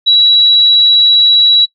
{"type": "tone", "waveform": "sine", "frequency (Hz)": 3905, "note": "B7", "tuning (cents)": -20, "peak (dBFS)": -4, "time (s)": [0.06, 1.66], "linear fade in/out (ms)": 20, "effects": ["noise-tail reverb RT60 0.1 s tail -18 dB re dry"]}